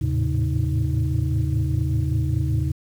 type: tone cluster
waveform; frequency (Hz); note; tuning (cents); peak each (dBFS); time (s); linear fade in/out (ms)
sine; 80 / 107.1 / 112.2 / 135.9 / 313.6; D#2 / A2 / A2 / C#3 / D#4; +49 / -46 / +34 / -34 / +14; -23 / -26 / -25 / -23 / -31; 0.01-2.72; 10
effects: tanh soft clip ceiling -12 dBFS + 8-bit